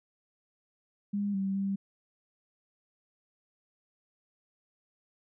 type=tone with pitch steps; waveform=sine; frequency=202.9 / 194 / 196.3 Hz; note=G#3 / G3 / G3; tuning=-40 / -18 / +3 cents; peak=-28 dBFS; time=1.13-1.76 s; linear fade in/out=10 ms; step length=210 ms; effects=none